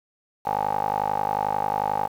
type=tone with band-pass filter; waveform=15% pulse; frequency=51.2 Hz; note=G#1; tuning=24 cents flat; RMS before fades=-25 dBFS; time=0.45-2.08 s; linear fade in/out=20 ms; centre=820 Hz; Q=7.1; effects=8-bit